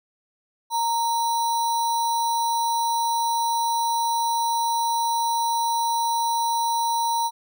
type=tone with sample-and-hold; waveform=sine; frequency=927 Hz; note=A#5; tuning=10 cents flat; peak=-20 dBFS; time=0.7-7.31 s; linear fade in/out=50 ms; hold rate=4900 Hz; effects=none